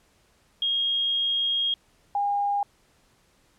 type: tone pair in turn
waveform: sine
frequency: 3257 / 810.3 Hz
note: G#7 / G#5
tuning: -34 / -43 cents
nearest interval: 2 octaves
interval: 2409 cents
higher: first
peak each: -22 dBFS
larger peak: neither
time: 0.62-1.74 / 2.15-2.63 s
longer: first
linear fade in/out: 2 ms
effects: pink hiss -63 dBFS RMS until 3.58 s + low-pass 11000 Hz 12 dB/octave